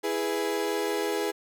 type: chord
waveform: 35% pulse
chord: E major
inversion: none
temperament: equal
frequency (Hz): 329.6 / 415.3 / 493.9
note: E4 / G#4 / B4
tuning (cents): 0 / 0 / 0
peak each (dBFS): -31 / -27 / -31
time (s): 0.03-1.32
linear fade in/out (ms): 20
effects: none